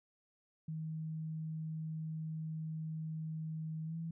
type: tone with pitch glide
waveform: sine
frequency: 158.3 to 164.45 Hz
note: D#3 to E3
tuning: +30 to -4 cents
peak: -38 dBFS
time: 0.68-4.11 s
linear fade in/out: 5 ms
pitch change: +66 cents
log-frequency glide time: 3.85-3.96 s
effects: none